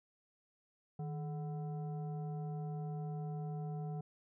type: tone with frequency modulation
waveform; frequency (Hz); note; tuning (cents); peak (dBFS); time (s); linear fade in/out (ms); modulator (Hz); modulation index
sine; 155.56; D#3; 0; -38; 0.99-4.01; 5; 584; 0.51
effects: none